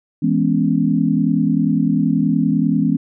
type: chord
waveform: sine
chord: C# minor seventh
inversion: first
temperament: equal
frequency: 164.81 / 207.7 / 246.9 / 277.2 Hz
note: E3 / G#3 / B3 / C#4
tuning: 0 / 0 / 0 / 0 cents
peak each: -19 dBFS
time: 0.22-2.97 s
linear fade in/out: 10 ms
effects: none